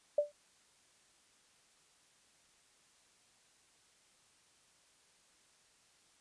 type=tone with exponential decay; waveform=sine; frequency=587.3 Hz; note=D5; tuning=in tune; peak=-23 dBFS; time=0.18-0.32 s; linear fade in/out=5 ms; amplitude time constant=29 ms; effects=white hiss -68 dBFS RMS until 6.2 s + resampled to 22050 Hz